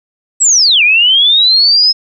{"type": "linear two-way sweep", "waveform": "sine", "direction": "down then up", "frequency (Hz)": [7990, 2351, 5180], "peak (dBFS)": -5, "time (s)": [0.4, 1.93], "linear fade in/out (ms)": 20, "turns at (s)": 0.83, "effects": []}